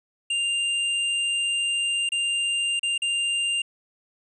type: tone with dropouts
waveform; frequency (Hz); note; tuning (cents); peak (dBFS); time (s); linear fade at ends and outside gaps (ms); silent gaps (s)
square; 2794; F7; 0; -23; 0.3-3.62; 5; 2.091-2.119 / 2.795-2.83 / 2.979-3.019
effects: resampled to 22050 Hz